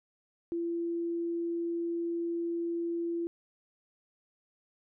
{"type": "tone", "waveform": "sine", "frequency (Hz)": 339.1, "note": "E4", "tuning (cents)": 49, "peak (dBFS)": -30, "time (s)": [0.52, 3.27], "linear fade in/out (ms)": 0, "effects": []}